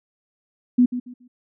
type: tone with echo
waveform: sine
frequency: 246.9 Hz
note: B3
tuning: in tune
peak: -11 dBFS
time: 0.78-0.86 s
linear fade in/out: 10 ms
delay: 140 ms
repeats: 3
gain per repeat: -12 dB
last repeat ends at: 1.28 s
effects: none